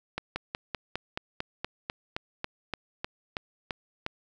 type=slowing click train; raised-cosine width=0.3 ms; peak=-15 dBFS; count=16; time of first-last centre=0.18-4.064 s; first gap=180 ms; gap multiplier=1.05; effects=none